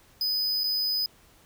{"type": "tone with dropouts", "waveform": "square", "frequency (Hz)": 5000, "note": "D#8", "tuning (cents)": 8, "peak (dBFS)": -25, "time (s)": [0.21, 1.06], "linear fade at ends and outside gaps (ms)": 2, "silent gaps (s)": [0.636, 0.64], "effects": ["pink hiss -58 dBFS RMS until 1.45 s"]}